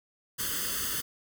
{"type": "noise with comb filter", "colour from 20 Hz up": "white", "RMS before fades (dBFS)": -32, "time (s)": [0.38, 1.02], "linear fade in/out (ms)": 20, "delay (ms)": 0.63, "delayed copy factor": 1, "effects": []}